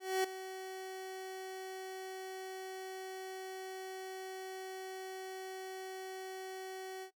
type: tone with ADSR envelope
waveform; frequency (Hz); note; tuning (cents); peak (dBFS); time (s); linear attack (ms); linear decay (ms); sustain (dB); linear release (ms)
30% pulse; 377.6; F#4; +35; -26; 0-7.11; 240; 7; -14; 84
effects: noise-tail reverb RT60 0.1 s tail -18 dB re dry